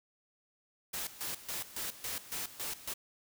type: noise with tremolo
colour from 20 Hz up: white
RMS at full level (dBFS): -38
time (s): 0.93-2.94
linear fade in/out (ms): 10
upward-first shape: square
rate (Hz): 3.6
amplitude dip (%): 80
effects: none